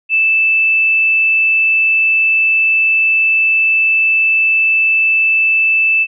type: tone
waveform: sine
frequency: 2637 Hz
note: E7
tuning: in tune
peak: -9 dBFS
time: 0.09-6.07 s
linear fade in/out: 50 ms
effects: none